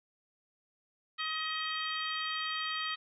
harmonic tone, 632 Hz, D#5, 27 cents sharp, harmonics 2 / 3 / 4 / 5 / 6 / 7, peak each -38 / -39 / -42 / -39 / -43 / -45 dBFS, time 1.18-2.96 s, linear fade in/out 20 ms, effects none

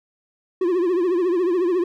triangle tone with vibrato, 356.2 Hz, F4, 34 cents sharp, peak -15 dBFS, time 0.61-1.84 s, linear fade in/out 5 ms, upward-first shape triangle, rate 14 Hz, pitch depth 130 cents each way, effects none

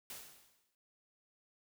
white noise with exponential decay, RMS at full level -45 dBFS, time 0.1-0.75 s, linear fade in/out 1 ms, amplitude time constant 140 ms, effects none

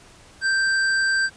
sine tone with hard clipping, 1568 Hz, G6, in tune, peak -20 dBFS, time 0.41-1.3 s, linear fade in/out 50 ms, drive 13 dB, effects pink hiss -49 dBFS RMS until 1.36 s + resampled to 22050 Hz

